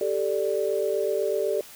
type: chord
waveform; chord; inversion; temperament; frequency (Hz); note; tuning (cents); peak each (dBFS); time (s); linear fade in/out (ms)
sine; G suspended second; none; equal; 392 / 440 / 587.3; G4 / A4 / D5; 0 / 0 / 0; -27; 0.01-1.61; 2
effects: white hiss -46 dBFS RMS until 1.75 s